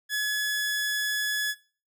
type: tone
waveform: sawtooth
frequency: 1699 Hz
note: G#6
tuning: 39 cents sharp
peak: -22 dBFS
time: 0.09-1.55 s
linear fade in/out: 50 ms
effects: noise-tail reverb RT60 0.4 s tail -21 dB re dry